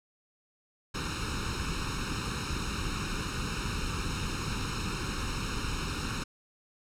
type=noise with comb filter; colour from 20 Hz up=pink; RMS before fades=-33 dBFS; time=0.94-6.24 s; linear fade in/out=10 ms; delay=0.75 ms; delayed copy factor=+0.9; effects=low-pass 7000 Hz 12 dB/octave